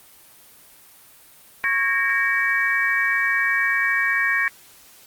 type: tone cluster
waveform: sine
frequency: 1105 / 1637 / 1852 / 2285 Hz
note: C#6 / G#6 / A#6 / D7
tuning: -6 / -25 / -12 / -48 cents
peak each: -29 / -23 / -21 / -24 dBFS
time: 1.64-4.48 s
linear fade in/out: 0 ms
effects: white hiss -49 dBFS RMS until 5.06 s + Opus 32 kbps